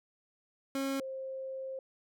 30% pulse / sine tone pair in turn, 271.8 / 529.7 Hz, C#4 / C5, -34 / +21 cents, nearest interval octave, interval 1155 cents, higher second, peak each -29 / -37 dBFS, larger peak first, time 0.75-1 / 1-1.79 s, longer second, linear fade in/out 2 ms, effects none

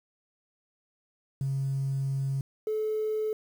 triangle tone pair in turn, 136.1 / 432.1 Hz, C#3 / A4, -31 / -31 cents, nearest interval octave + minor sixth, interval 2000 cents, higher second, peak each -23 dBFS, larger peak neither, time 1.41-2.41 / 2.67-3.33 s, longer first, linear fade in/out 2 ms, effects tanh soft clip ceiling -24 dBFS + 9-bit

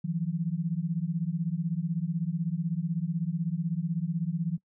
sine beating tone pair, 160 / 176 Hz, D#3 / F3, +49 / +14 cents, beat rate 16 Hz, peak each -30 dBFS, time 0.04-4.58 s, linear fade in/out 10 ms, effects noise-tail reverb RT60 0.1 s tail -24 dB re dry

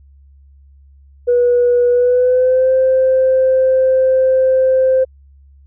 sine tone with pitch glide, 486.6 to 521.5 Hz, B4 to C5, -26 to -6 cents, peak -8 dBFS, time 1.27-5.05 s, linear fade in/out 20 ms, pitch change +120 cents, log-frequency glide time 1.9-2.72 s, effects tanh soft clip ceiling -5 dBFS + added 69 Hz sine -42 dBFS peak until 5.66 s

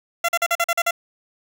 15% pulse tone bursts, 682 Hz, F5, 41 cents flat, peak -11 dBFS, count 8, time 0.24-0.909 s, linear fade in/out 5 ms, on 46 ms, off 43 ms, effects none

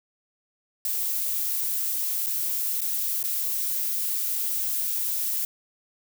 violet noise with dropouts, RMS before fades -27 dBFS, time 0.85-5.45 s, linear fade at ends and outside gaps 1 ms, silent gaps 2.262-2.268 / 2.807-2.816 / 3.229-3.239 s, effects none

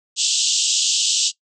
white band-pass noise, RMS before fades -19 dBFS, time 0.16-1.32 s, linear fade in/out 50 ms, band 2800 to 7900 Hz, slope 96 dB/octave, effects noise-tail reverb RT60 0.1 s tail -19 dB re dry

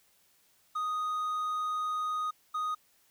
triangle tone bursts at uneven times, 1244 Hz, D#6, 1 cent flat, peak -28 dBFS, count 2, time 0.75-2.31 / 2.54-2.75 s, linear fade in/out 10 ms, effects white hiss -67 dBFS RMS until 3.1 s

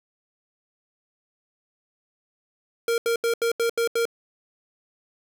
square tone bursts, 464.6 Hz, A#4, 6 cents flat, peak -21 dBFS, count 7, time 2.88-4.054 s, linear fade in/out 2 ms, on 100 ms, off 79 ms, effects none

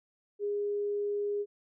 sine tone, 410 Hz, G#4, 22 cents flat, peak -29 dBFS, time 0.39-1.46 s, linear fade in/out 50 ms, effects none

